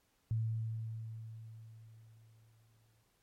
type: tone with exponential decay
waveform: sine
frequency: 111.9 Hz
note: A2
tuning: 30 cents sharp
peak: -30 dBFS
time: 0.31-3.03 s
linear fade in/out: 0 ms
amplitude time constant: 590 ms
effects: pink hiss -75 dBFS RMS until 3.22 s + MP3 64 kbps